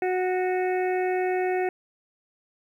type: harmonic tone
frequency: 367.8 Hz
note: F#4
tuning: 10 cents flat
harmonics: 1 / 2 / 4 / 5 / 6 / 7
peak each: -24 / -28 / -40 / -36 / -38 / -42 dBFS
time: 0.02-1.69 s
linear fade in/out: 2 ms
effects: 10-bit